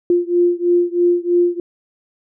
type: beating tone pair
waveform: sine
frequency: 348.9 / 352 Hz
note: F4 / F4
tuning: -2 / +14 cents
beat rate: 3.1 Hz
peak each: -15 / -16 dBFS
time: 0.1-1.6 s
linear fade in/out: 2 ms
effects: none